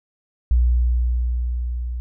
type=tone with level ramp; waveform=sine; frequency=60.5 Hz; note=B1; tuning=35 cents flat; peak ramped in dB=-12 to -24 dBFS; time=0.51-2 s; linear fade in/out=0 ms; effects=none